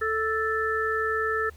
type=harmonic tone; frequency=440 Hz; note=A4; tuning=in tune; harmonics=1 / 3 / 4; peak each=-28 / -28 / -28 dBFS; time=0.01-1.5 s; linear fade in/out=10 ms; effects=added 77 Hz sine -46 dBFS peak until 1.56 s + pink hiss -57 dBFS RMS until 1.56 s